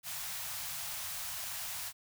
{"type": "band-stop noise", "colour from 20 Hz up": "white", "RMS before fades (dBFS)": -40, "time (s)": [0.03, 1.93], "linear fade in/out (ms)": 50, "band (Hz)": [170, 630], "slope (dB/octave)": 48, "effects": []}